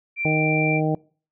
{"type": "tone", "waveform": "sine", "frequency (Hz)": 2356, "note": "D7", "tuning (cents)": 5, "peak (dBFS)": -23, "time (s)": [0.16, 0.81], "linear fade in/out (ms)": 50}
{"type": "harmonic tone", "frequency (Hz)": 155.56, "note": "D#3", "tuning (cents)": 0, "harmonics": [1, 2, 3, 4, 5], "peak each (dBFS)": [-22, -25, -27, -28, -29], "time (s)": [0.25, 0.95], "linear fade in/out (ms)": 2}
{"effects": ["noise-tail reverb RT60 0.4 s tail -24 dB re dry"]}